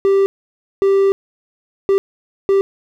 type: tone bursts at uneven times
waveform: triangle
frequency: 392 Hz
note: G4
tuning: in tune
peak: -8 dBFS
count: 4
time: 0.05-0.26 / 0.82-1.12 / 1.89-1.98 / 2.49-2.61 s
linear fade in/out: 0 ms
effects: none